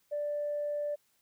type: tone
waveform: sine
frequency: 587.3 Hz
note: D5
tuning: in tune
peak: -30 dBFS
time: 0.11-0.96 s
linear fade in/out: 20 ms
effects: tanh soft clip ceiling -26 dBFS + white hiss -72 dBFS RMS until 1.21 s